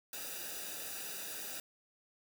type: noise with comb filter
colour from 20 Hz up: white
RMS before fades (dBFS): -43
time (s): 0.13-1.6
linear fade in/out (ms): 2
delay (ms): 0.93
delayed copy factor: -0.75
effects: none